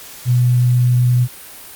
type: tone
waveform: sine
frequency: 123.47 Hz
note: B2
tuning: in tune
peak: -10 dBFS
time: 0.25-1.28 s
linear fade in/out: 50 ms
effects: white hiss -36 dBFS RMS until 1.75 s + Opus 48 kbps